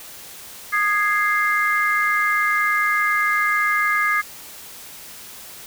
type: chord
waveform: sine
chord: Ab major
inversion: second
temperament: equal with one note detuned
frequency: 1231.6 / 1661.2 / 2093 Hz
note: Eb6 / Ab6 / C7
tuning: -18 / 0 / 0 cents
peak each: -21 dBFS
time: 0.72-4.22 s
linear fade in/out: 20 ms
effects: white hiss -39 dBFS RMS until 5.66 s